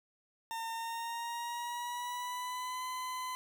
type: tone with pitch glide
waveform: 40% pulse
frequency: 910 to 1015.6 Hz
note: A#5 to B5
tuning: -42 to +48 cents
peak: -36 dBFS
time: 0.51-3.35 s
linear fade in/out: 0 ms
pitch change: +190 cents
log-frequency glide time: 0.72-2.84 s
effects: none